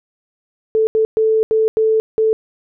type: tone bursts at uneven times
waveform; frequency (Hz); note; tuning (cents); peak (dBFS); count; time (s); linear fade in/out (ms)
sine; 440; A4; 0; -11; 6; 0.75-0.87 / 0.95-1.05 / 1.17-1.43 / 1.51-1.68 / 1.77-2 / 2.18-2.33; 0
effects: none